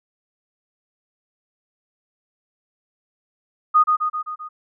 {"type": "tone with echo", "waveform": "sine", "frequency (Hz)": 1238, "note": "D#6", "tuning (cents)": -9, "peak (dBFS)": -10, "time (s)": [3.74, 3.84], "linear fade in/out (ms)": 20, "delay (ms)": 130, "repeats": 5, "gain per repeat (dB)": -4, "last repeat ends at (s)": 4.49, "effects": []}